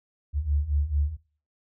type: beating tone pair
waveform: sine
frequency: 70.2 / 74.7 Hz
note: C#2 / D2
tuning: +22 / +30 cents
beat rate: 4.5 Hz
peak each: -28 / -24 dBFS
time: 0.33-1.17 s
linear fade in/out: 50 ms
effects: noise-tail reverb RT60 0.4 s tail -18 dB re dry